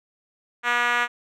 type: tone with band-pass filter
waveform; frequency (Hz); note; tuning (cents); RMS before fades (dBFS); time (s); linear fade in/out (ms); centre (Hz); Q
5% pulse; 241.1; B3; -41; -22; 0.63-1.08; 50; 1500; 1.3
effects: none